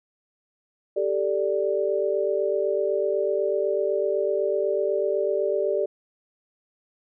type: chord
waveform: sine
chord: G suspended second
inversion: none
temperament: equal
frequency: 392 / 440 / 587.3 Hz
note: G4 / A4 / D5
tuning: 0 / 0 / 0 cents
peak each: -25 / -27 / -25 dBFS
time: 0.96-5.86 s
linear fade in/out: 10 ms
effects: none